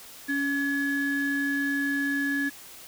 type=ring-modulated tone; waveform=triangle; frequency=987.8 Hz; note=B5; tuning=in tune; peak=-18 dBFS; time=0.28-2.5 s; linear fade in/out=20 ms; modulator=708 Hz; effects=tanh soft clip ceiling -19 dBFS + white hiss -46 dBFS RMS until 2.87 s